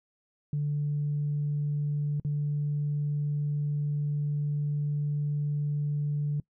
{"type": "tone with dropouts", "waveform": "sine", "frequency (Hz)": 146.6, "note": "D3", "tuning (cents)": -3, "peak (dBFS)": -25, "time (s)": [0.53, 6.4], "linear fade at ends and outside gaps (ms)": 2, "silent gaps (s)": [2.199, 2.248], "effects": ["noise-tail reverb RT60 0.1 s tail -24 dB re dry", "tanh soft clip ceiling -22 dBFS"]}